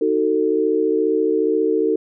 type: chord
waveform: sine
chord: D# diminished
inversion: none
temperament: just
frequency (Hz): 311.1 / 373.4 / 448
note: D#4 / F#4 / A4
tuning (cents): 0 / +16 / +31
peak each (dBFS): -21 / -21 / -18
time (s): 0.01-1.96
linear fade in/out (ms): 5
effects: none